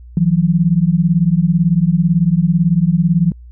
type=beating tone pair; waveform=sine; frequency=161.5 / 179.5 Hz; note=E3 / F3; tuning=-35 / +48 cents; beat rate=18 Hz; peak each=-13 dBFS; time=0.17-3.32 s; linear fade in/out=2 ms; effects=added 60 Hz sine -34 dBFS peak until 3.51 s